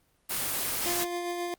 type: noise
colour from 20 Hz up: white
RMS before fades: -30 dBFS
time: 0.29-1.05 s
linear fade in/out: 20 ms
type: tone with tremolo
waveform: 25% pulse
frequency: 349.6 Hz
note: F4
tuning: 2 cents sharp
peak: -26 dBFS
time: 0.86-1.54 s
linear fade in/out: 0 ms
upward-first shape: sine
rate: 7.5 Hz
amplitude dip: 30%
effects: pink hiss -69 dBFS RMS until 1.58 s + Opus 24 kbps